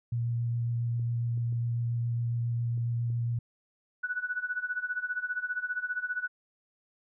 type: tone with vibrato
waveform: sine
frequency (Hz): 118.1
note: A#2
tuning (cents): +23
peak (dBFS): -27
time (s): 0.12-3.39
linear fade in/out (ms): 5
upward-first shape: sine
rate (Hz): 7.3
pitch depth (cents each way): 10
type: clicks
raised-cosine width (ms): 3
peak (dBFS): -37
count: 5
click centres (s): 0.996 / 1.376 / 1.526 / 2.777 / 3.102
type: tone with tremolo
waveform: sine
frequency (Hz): 1480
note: F#6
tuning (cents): 0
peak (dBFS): -27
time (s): 4.03-6.28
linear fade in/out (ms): 10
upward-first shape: sine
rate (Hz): 15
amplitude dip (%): 85
effects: none